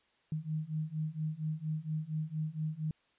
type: beating tone pair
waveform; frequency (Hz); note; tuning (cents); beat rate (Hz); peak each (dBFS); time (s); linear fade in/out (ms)
sine; 153.5 / 157.8; D#3 / D#3; -23 / +25; 4.3; -37 / -36; 0.32-2.91; 2
effects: white hiss -71 dBFS RMS until 3.18 s + resampled to 8000 Hz